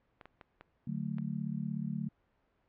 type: clicks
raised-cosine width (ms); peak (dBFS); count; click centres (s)
0.3; -31; 5; 0.212 / 0.256 / 0.412 / 0.61 / 1.184
type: chord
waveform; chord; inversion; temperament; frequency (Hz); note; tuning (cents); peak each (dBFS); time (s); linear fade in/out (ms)
sine; D major; none; just; 146.83 / 183.54 / 220.2; D3 / F#3 / A3; 0 / -14 / +2; -38; 0.87-2.09; 5
effects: pink hiss -74 dBFS RMS until 2.68 s + low-pass 2000 Hz 12 dB/octave